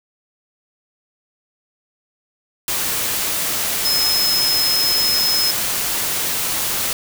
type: tone in noise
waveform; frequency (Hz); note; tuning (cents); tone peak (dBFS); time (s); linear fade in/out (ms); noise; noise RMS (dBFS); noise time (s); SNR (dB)
sine; 5150; E8; -41; -16; 3.85-5.51; 2; white; -21; 2.68-6.93; +2
effects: none